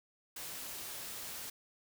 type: noise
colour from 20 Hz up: white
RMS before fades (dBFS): -44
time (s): 0.36-1.5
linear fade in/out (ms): 5
effects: none